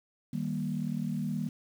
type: chord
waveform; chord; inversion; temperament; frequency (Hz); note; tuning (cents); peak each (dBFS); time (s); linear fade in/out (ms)
sine; Eb major; none; equal with one note detuned; 155.56 / 196 / 234.8; Eb3 / G3 / Bb3; 0 / 0 / +13; -34; 0.33-1.49; 5
effects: tanh soft clip ceiling -20 dBFS + 9-bit